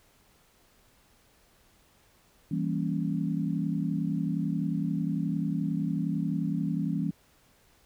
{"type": "chord", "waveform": "sine", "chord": "E diminished seventh", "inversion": "none", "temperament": "equal", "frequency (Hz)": [164.81, 196, 233.1, 277.2], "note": ["E3", "G3", "Bb3", "Db4"], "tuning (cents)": [0, 0, 0, 0], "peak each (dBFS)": [-30, -32, -35, -33], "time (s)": [2.51, 7.11], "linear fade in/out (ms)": 5, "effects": ["pink hiss -63 dBFS RMS until 7.85 s"]}